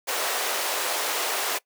pink high-pass noise, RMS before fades -27 dBFS, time 0.07-1.59 s, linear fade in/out 20 ms, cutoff 460 Hz, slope 24 dB/octave, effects noise-tail reverb RT60 0.1 s tail -21 dB re dry

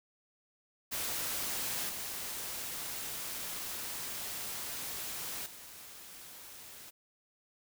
white noise with level steps, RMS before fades -36 / -40 / -50 dBFS, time 0.91-6.91 s, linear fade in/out 20 ms, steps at 1.89 / 5.46 s, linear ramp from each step 2 ms, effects none

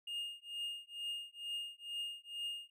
triangle tone with tremolo, 2836 Hz, F7, 26 cents sharp, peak -35 dBFS, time 0.07-2.7 s, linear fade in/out 5 ms, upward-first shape triangle, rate 2.2 Hz, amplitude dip 100%, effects none

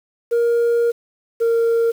sine tone pair in turn, 470 / 461.7 Hz, A#4 / A#4, +14 / -17 cents, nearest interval unison, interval 31 cents, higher first, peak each -11 dBFS, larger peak neither, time 0.31-0.92 / 1.4-1.92 s, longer first, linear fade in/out 20 ms, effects tanh soft clip ceiling -13 dBFS + 7-bit

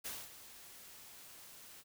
white noise with ADSR envelope, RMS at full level -42 dBFS, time 0.04-1.84 s, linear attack 18 ms, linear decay 230 ms, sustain -13 dB, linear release 45 ms, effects none

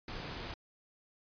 pink noise, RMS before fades -42 dBFS, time 0.08-0.54 s, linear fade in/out 2 ms, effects resampled to 11025 Hz

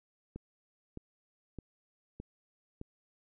click train, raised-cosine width 3 ms, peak -29 dBFS, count 5, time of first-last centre 0.36-2.814 s, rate 1.63 Hz, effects none

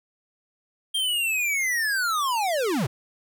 square linear sweep, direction down, 3215 to 101.7 Hz, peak -23 dBFS, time 0.94-2.87 s, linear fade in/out 10 ms, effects none

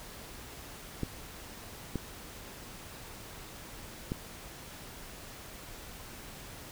clicks, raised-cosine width 3 ms, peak -19 dBFS, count 3, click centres 1.033 / 1.957 / 4.119 s, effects pink hiss -47 dBFS RMS until 6.71 s

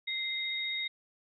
sine tone pair together, 2089 / 3737 Hz, C7 / A#7, -3 / +4 cents, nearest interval minor seventh, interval 1007 cents, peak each -35 / -34 dBFS, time 0.07-0.88 s, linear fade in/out 10 ms, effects none

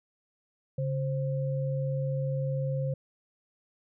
sine tone pair together, 139.4 / 526.3 Hz, C#3 / C5, +10 / +10 cents, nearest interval octave + major seventh, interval 2300 cents, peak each -28 / -34 dBFS, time 0.78-2.94 s, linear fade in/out 5 ms, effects none

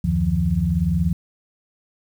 sine tone cluster, 74.3 / 90.8 / 152.4 / 172.8 Hz, D2 / F#2 / D#3 / F3, +21 / -32 / -36 / -18 cents, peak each -23 / -25 / -25 / -20 dBFS, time 0.04-1.13 s, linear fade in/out 5 ms, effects 8-bit

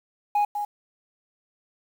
sine tone with echo, 827 Hz, G#5, 8 cents flat, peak -16 dBFS, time 0.35-0.45 s, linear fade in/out 5 ms, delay 200 ms, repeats 1, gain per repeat -9 dB, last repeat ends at 0.65 s, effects tanh soft clip ceiling -18 dBFS + 8-bit

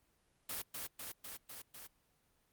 white noise with echo, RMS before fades -41 dBFS, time 0.49-0.62 s, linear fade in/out 5 ms, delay 250 ms, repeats 5, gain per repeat -2 dB, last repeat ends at 1.87 s, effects pink hiss -75 dBFS RMS until 2.52 s + Opus 32 kbps

